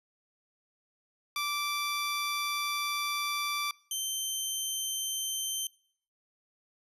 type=tone pair in turn; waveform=15% pulse; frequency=1169 / 3109 Hz; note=D6 / G7; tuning=-8 / -15 cents; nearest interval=octave + perfect fourth; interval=1693 cents; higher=second; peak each=-24 / -24 dBFS; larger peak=neither; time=1.36-3.71 / 3.91-5.67 s; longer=first; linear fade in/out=2 ms; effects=noise-tail reverb RT60 0.6 s tail -24 dB re dry + resampled to 32000 Hz